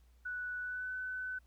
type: tone with pitch glide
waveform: sine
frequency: 1480 to 1507.6 Hz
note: F#6 to F#6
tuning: 0 to +32 cents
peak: -37 dBFS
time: 0.25-1.39 s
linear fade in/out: 10 ms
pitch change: +32 cents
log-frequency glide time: 0.6-0.92 s
effects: added 60 Hz sine -61 dBFS peak until 1.46 s + pink hiss -75 dBFS RMS until 1.46 s